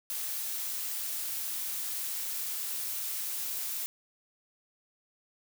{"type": "noise", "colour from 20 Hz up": "blue", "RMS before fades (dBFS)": -35, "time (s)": [0.1, 3.86], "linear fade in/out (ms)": 0, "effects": []}